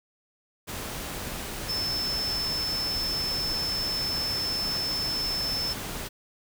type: tone in noise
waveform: sine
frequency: 5274 Hz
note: E8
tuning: in tune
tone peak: -27 dBFS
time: 1.68-5.74 s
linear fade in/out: 20 ms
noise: pink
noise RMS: -35 dBFS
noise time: 0.67-6.09 s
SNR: +5 dB
effects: none